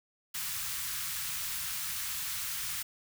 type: band-stop noise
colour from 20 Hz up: white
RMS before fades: -36 dBFS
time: 0.34-2.83 s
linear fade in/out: 10 ms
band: 160 to 1100 Hz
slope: 24 dB/octave
effects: none